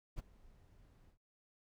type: noise with ADSR envelope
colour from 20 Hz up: brown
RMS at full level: -41 dBFS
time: 0.16-1.18 s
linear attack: 29 ms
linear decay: 21 ms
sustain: -22 dB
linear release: 100 ms
effects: noise-tail reverb RT60 0.1 s tail -22 dB re dry